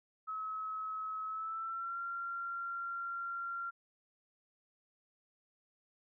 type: tone with pitch glide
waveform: sine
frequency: 1286 to 1378.3 Hz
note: E6 to F6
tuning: -43 to -23 cents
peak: -37 dBFS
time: 0.27-3.71 s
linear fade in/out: 20 ms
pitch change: +120 cents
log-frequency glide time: 1.26-1.99 s
effects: none